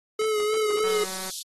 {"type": "tone with vibrato", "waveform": "square", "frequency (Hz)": 427.6, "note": "A4", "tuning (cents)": -49, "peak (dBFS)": -23, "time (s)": [0.19, 1.04], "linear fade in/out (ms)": 5, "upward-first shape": "sine", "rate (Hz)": 3.3, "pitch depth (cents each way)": 38}
{"type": "click train", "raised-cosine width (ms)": 0.5, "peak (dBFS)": -25, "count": 87, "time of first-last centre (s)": [0.84, 1.297], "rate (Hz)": 188}
{"type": "high-pass noise", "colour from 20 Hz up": "pink", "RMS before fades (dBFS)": -35, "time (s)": [0.87, 1.43], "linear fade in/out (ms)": 10, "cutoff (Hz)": 3500, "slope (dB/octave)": 48}
{"effects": ["AAC 32 kbps"]}